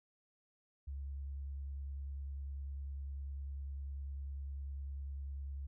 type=tone with vibrato; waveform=sine; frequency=69.3 Hz; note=C#2; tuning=in tune; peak=-40 dBFS; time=0.87-5.67 s; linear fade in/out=10 ms; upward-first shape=sine; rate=10 Hz; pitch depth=17 cents each way; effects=none